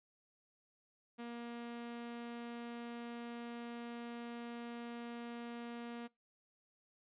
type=tone; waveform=sawtooth; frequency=236.5 Hz; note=A#3; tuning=25 cents sharp; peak=-40 dBFS; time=1.18-6.08 s; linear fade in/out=20 ms; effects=noise-tail reverb RT60 0.2 s tail -23 dB re dry + resampled to 8000 Hz